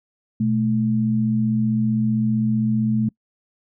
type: tone pair together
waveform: sine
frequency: 122.2 / 217.7 Hz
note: B2 / A3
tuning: -18 / -18 cents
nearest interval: minor seventh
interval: 1000 cents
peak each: -23 / -18 dBFS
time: 0.4-3.09 s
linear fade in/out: 5 ms
effects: noise-tail reverb RT60 0.1 s tail -25 dB re dry